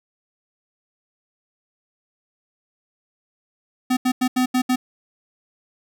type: tone bursts at uneven times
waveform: square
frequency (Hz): 253.4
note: B3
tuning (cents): +45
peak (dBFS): -17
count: 6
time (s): 3.9-3.97 / 4.05-4.12 / 4.21-4.28 / 4.36-4.46 / 4.54-4.62 / 4.69-4.76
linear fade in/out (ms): 10
effects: none